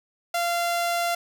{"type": "tone", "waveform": "sawtooth", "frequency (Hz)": 690, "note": "F5", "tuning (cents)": -21, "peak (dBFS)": -19, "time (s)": [0.34, 1.15], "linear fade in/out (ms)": 5, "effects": []}